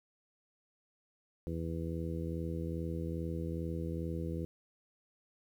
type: harmonic tone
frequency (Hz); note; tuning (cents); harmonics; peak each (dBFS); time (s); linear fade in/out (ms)
82.41; E2; 0; 1 / 2 / 3 / 4 / 5 / 6; -39 / -39 / -46 / -42 / -47 / -45; 1.47-4.45; 0
effects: 11-bit